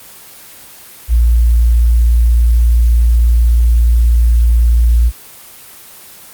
sine tone, 58.27 Hz, A#1, in tune, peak -6 dBFS, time 1.08-5.12 s, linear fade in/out 50 ms, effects white hiss -36 dBFS RMS until 6.33 s + Opus 24 kbps

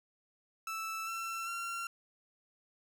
30% pulse tone with pitch steps, 1318.5 / 1344.7 / 1371.3 Hz, E6 / E6 / F6, 0 / +34 / -32 cents, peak -34 dBFS, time 0.67-1.87 s, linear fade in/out 2 ms, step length 400 ms, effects none

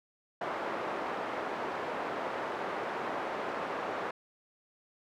pink band-pass noise, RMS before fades -36 dBFS, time 0.41-4.11 s, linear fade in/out 5 ms, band 450 to 1300 Hz, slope 12 dB/octave, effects none

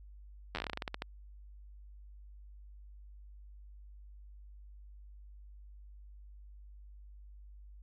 slowing click train, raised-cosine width 0.3 ms, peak -20 dBFS, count 15, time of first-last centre 0.55-1.021 s, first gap 10 ms, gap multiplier 1.17, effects added 50 Hz sine -50 dBFS peak until 7.82 s

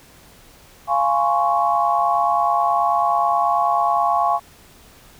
sine chord, Db major seventh, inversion first, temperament just, 693 / 831.5 / 1039.4 / 1108.7 Hz, F5 / Ab5 / C6 / Db6, -14 / +2 / -12 / 0 cents, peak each -20 / -20 / -26 / -20 dBFS, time 0.87-4.4 s, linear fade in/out 50 ms, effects pink hiss -48 dBFS RMS until 5.19 s

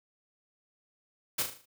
white noise with echo, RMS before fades -29 dBFS, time 1.38-1.43 s, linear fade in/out 10 ms, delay 38 ms, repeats 6, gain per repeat -6 dB, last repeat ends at 1.658 s, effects none

